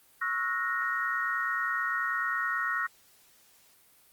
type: chord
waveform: sine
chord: F# dominant seventh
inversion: second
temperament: equal with one note detuned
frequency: 1108.7 / 1318.5 / 1447.8 / 1864.7 Hz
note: C#6 / E6 / F#6 / A#6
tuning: 0 / 0 / -38 / 0 cents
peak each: -36 / -34 / -33 / -31 dBFS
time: 0.21-2.87 s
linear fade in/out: 10 ms
effects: white hiss -61 dBFS RMS until 4.12 s + Opus 32 kbps